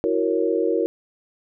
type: chord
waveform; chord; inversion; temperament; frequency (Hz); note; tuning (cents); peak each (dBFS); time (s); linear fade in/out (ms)
sine; F# dominant seventh; third; equal; 329.6 / 370 / 466.2 / 554.4; E4 / F#4 / A#4 / C#5; 0 / 0 / 0 / 0; -24 / -24 / -22 / -27; 0.04-0.86; 0
effects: none